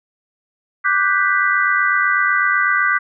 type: chord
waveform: sine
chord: G major seventh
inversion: second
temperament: equal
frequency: 1174.7 / 1480 / 1568 / 1975.5 Hz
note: D6 / F#6 / G6 / B6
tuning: 0 / 0 / 0 / 0 cents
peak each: -19 dBFS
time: 0.84-2.99 s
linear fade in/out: 20 ms
effects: none